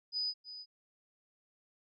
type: tone with echo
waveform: sine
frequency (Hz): 4978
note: D#8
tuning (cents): 0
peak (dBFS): -32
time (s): 0.12-0.34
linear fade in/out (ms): 50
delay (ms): 320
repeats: 1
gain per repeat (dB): -12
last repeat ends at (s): 0.66
effects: none